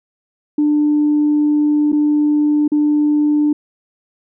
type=tone with dropouts; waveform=sine; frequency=297.5 Hz; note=D4; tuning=22 cents sharp; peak=-10 dBFS; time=0.58-3.53 s; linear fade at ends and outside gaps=5 ms; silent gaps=1.92-1.927 / 2.679-2.718 s; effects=tanh soft clip ceiling -7 dBFS